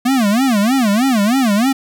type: tone with vibrato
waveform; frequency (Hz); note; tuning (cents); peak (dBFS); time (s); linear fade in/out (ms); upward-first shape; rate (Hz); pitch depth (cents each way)
square; 233.1; A#3; 0; -12; 0.05-1.73; 10; sine; 3.2; 270
effects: none